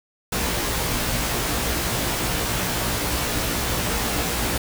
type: noise with comb filter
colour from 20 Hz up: pink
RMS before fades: -24 dBFS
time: 0.32-4.58 s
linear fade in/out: 5 ms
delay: 17 ms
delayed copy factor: +0.9
effects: none